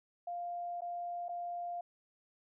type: tone with dropouts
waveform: sine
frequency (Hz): 699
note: F5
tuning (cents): +1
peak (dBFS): -37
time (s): 0.27-1.81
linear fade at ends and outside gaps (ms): 5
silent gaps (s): 0.808-0.818 / 1.284-1.291
effects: none